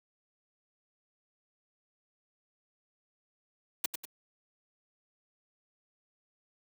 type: noise with echo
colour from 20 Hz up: white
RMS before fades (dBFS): -29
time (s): 3.84-3.86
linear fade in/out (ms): 5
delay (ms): 97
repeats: 2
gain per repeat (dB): -7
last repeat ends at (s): 4.054
effects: high-pass 200 Hz 12 dB/octave